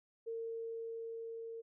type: tone with level ramp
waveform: sine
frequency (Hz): 456.1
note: A#4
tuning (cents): -38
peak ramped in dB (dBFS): -38 to -43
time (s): 0.26-1.62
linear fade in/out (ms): 20
effects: none